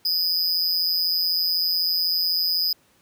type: tone with amplitude modulation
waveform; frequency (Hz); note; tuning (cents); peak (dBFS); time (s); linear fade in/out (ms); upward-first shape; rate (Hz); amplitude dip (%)
square; 4978; D#8; 0; -17; 0.05-2.73; 5; sine; 172; 80
effects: pink hiss -60 dBFS RMS until 3.01 s + high-pass 100 Hz 12 dB/octave